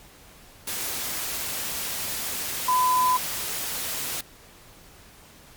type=tone in noise; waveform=sine; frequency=1007 Hz; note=B5; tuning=33 cents sharp; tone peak=-18 dBFS; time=2.68-3.17 s; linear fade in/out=5 ms; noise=white; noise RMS=-30 dBFS; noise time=0.67-4.21 s; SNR=+9 dB; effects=pink hiss -50 dBFS RMS until 5.56 s + MP3 96 kbps